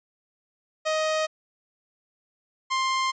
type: tone pair in turn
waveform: sawtooth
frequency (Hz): 626 / 1052.8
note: D#5 / C6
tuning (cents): +10 / +10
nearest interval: major sixth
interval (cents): 900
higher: second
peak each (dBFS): -19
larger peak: neither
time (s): 0.85-1.27 / 2.7-3.12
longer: neither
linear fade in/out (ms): 20
effects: resampled to 16000 Hz